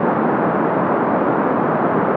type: band-pass noise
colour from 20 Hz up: pink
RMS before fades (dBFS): -17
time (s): 0-2.16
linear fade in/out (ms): 5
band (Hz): 180 to 1300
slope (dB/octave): 24
effects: none